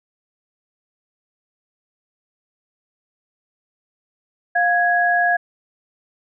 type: tone pair together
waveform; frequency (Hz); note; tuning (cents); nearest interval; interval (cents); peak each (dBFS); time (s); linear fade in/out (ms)
sine; 704 / 1662.8; F5 / G#6; +14 / +2; octave + minor third; 1488; -17; 4.55-5.37; 10
effects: none